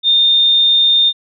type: tone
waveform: sine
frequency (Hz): 3634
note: A#7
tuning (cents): -45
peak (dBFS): -8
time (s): 0.03-1.13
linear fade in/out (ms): 50
effects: none